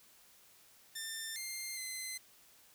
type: tone with pitch steps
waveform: 10% pulse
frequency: 1791 / 2105 / 2054 Hz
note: A6 / C7 / C7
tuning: +30 / +10 / -33 cents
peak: -31 dBFS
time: 0.95-2.18 s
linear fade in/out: 10 ms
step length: 410 ms
effects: white hiss -63 dBFS RMS until 2.74 s